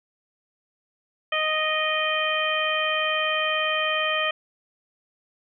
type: harmonic tone with a mistuned harmonic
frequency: 622.3 Hz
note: D#5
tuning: in tune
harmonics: 1 / 2 / 3 / 4 / 5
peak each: -28 / -28 / -28 / -28 / -28 dBFS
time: 1.32-4.31 s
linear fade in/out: 5 ms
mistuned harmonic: 4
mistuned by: -19 cents
effects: none